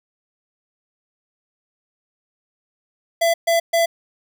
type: tone bursts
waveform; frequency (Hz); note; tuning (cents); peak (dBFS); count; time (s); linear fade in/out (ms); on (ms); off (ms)
square; 671; E5; +31; -15; 3; 3.21-3.86; 10; 130; 130
effects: none